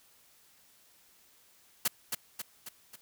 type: noise with echo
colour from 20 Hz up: white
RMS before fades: -28 dBFS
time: 1.85-1.88 s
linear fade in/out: 5 ms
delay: 270 ms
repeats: 4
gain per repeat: -5 dB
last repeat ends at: 2.96 s
effects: white hiss -63 dBFS RMS until 3.01 s